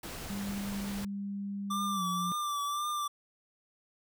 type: noise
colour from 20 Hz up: pink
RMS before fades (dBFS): -42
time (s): 0.03-1.05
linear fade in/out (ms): 5
type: tone with pitch glide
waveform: sine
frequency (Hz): 199.8 to 179.03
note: G3 to F3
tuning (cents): +33 to +43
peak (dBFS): -34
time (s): 0.3-2.32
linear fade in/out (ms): 0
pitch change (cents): -190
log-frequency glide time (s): 1.95-2.03
type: tone with vibrato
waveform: square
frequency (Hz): 1174.7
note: D6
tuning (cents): 0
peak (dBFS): -32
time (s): 1.7-3.08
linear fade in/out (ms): 10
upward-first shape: triangle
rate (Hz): 1.9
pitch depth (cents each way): 48
effects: none